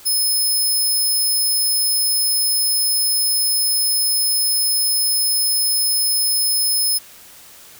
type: tone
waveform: 5% pulse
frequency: 5180 Hz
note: E8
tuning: 31 cents flat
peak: -10 dBFS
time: 0.05-6.99 s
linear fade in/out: 20 ms
effects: white hiss -43 dBFS RMS until 7.79 s